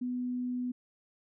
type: tone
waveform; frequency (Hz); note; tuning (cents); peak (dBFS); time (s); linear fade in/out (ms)
sine; 248.4; B3; +10; -31; 0.01-0.72; 10
effects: none